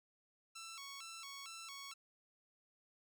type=tone with vibrato; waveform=10% pulse; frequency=1218 Hz; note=D#6; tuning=37 cents flat; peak=-40 dBFS; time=0.55-1.94 s; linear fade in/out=10 ms; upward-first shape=square; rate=2.2 Hz; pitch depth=160 cents each way; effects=none